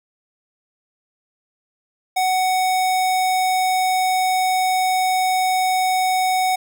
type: tone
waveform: square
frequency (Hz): 745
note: F#5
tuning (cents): +12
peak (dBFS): -17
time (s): 2.16-6.56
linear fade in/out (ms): 10
effects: none